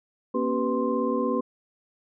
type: tone cluster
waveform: sine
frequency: 237.1 / 274 / 386.9 / 495.9 / 1048 Hz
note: A#3 / C#4 / G4 / B4 / C6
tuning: +30 / -20 / -23 / +7 / +2 cents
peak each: -28 / -29 / -30 / -28 / -31 dBFS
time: 0.34-1.41 s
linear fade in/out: 10 ms
effects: none